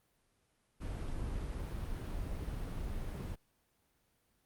brown noise, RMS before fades -39 dBFS, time 0.8-3.36 s, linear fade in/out 20 ms, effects pink hiss -75 dBFS RMS until 4.45 s + Opus 32 kbps

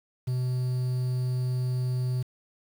triangle tone with quantisation, 126.4 Hz, B2, 41 cents sharp, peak -23 dBFS, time 0.27-2.23 s, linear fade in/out 10 ms, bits 8, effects none

